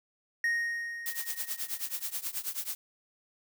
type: tone with exponential decay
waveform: triangle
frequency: 1864.7 Hz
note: A#6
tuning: in tune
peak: -23 dBFS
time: 0.44-2.19 s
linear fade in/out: 2 ms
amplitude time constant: 380 ms
type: noise with tremolo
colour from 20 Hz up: blue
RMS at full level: -32 dBFS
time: 1.06-2.75 s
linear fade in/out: 0 ms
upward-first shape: triangle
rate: 9.3 Hz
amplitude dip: 95%
effects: none